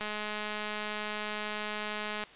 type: click train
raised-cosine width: 0.3 ms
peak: -20 dBFS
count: 471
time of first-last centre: 0.01-2.237 s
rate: 211 Hz
effects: white hiss -52 dBFS RMS until 2.35 s + resampled to 8000 Hz